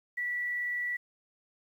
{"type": "tone with frequency modulation", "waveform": "sine", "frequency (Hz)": 1953, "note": "B6", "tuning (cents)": -20, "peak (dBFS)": -30, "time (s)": [0.17, 0.97], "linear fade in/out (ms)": 10, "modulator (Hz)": 37.8, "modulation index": 0.24, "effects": ["10-bit"]}